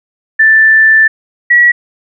sine tone pair in turn, 1766 / 1926.6 Hz, A6 / B6, +6 / -43 cents, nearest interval major second, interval 151 cents, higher second, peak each -3 dBFS, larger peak neither, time 0.39-1.08 / 1.5-1.72 s, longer first, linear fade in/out 10 ms, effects none

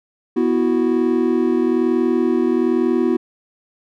triangle chord, B suspended fourth, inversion none, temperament just, 246.9 / 329.3 / 370.4 Hz, B3 / E4 / F#4, 0 / -2 / +2 cents, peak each -17 dBFS, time 0.36-3.17 s, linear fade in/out 10 ms, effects none

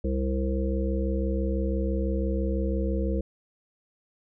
harmonic tone, 66 Hz, C2, 16 cents sharp, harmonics 1 / 3 / 5 / 7 / 8, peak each -26 / -31 / -33 / -34 / -35 dBFS, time 0.04-3.21 s, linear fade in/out 5 ms, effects none

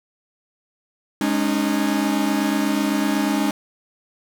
45% pulse chord, Ab suspended fourth, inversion none, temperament equal with one note detuned, 207.7 / 277.2 / 305.3 Hz, Ab3 / Db4 / Eb4, 0 / 0 / -33 cents, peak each -23 dBFS, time 1.21-3.51 s, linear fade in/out 2 ms, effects none

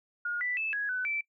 sine tone with pitch steps, 1430 / 1979 / 2622 / 1664 / 1502 / 2327 Hz, F6 / B6 / E7 / G#6 / F#6 / D7, +41 / +3 / -10 / +3 / +26 / -17 cents, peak -29 dBFS, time 0.25-1.21 s, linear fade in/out 5 ms, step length 160 ms, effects noise-tail reverb RT60 0.1 s tail -23 dB re dry

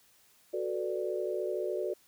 sine chord, B minor seventh, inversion second, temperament equal, 370 / 440 / 493.9 / 587.3 Hz, F#4 / A4 / B4 / D5, 0 / 0 / 0 / 0 cents, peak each -34 / -37 / -39 / -36 dBFS, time 0.53-1.94 s, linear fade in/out 10 ms, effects white hiss -64 dBFS RMS until 2.07 s

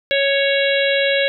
harmonic tone, 554.4 Hz, C#5, in tune, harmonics 1 / 3 / 4 / 5 / 6 / 7, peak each -17 / -22 / -23 / -24 / -25 / -25 dBFS, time 0.11-1.28 s, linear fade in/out 0 ms, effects none

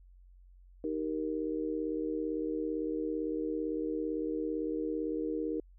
sine chord, Eb major, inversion none, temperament just, 311.1 / 388.9 / 466.7 Hz, Eb4 / G4 / Bb4, 0 / -14 / +2 cents, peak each -34 / -39 / -36 dBFS, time 0.84-5.6 s, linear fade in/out 2 ms, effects added 45 Hz sine -54 dBFS peak until 5.78 s

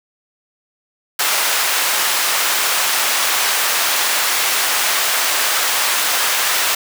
pink high-pass noise, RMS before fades -17 dBFS, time 1.19-6.75 s, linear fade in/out 5 ms, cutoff 1000 Hz, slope 12 dB/octave, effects none

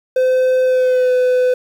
triangle tone with pitch glide, 513 to 503.3 Hz, C5 to B4, -34 to +33 cents, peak -9 dBFS, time 0.16-1.54 s, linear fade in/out 5 ms, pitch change -33 cents, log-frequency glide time 0.64-1.13 s, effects 7-bit

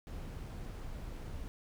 brown noise, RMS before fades -43 dBFS, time 0.07-1.48 s, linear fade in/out 0 ms, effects none

